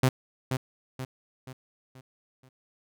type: tone with echo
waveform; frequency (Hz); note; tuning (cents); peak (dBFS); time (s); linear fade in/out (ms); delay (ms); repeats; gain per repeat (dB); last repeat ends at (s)
sawtooth; 130; C3; -11; -15; 0.03-0.09; 5; 480; 5; -7; 2.49
effects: none